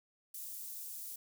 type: high-pass noise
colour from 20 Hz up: white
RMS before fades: -45 dBFS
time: 0.34-1.16 s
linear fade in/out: 5 ms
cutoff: 8500 Hz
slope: 12 dB/octave
effects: none